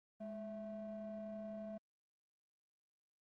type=ring-modulated tone; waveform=triangle; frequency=434.1 Hz; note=A4; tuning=23 cents flat; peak=-38 dBFS; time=0.2-1.78 s; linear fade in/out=10 ms; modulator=225 Hz; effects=tanh soft clip ceiling -37 dBFS + Opus 24 kbps